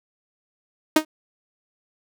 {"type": "tone with exponential decay", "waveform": "sawtooth", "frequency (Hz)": 311.4, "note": "D#4", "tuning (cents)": 2, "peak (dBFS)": -6, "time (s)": [0.96, 1.05], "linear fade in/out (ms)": 5, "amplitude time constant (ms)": 19, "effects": []}